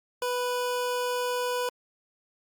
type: tone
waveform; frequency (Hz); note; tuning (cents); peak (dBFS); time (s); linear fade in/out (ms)
25% pulse; 493.9; B4; 0; -23; 0.22-1.69; 2
effects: Opus 48 kbps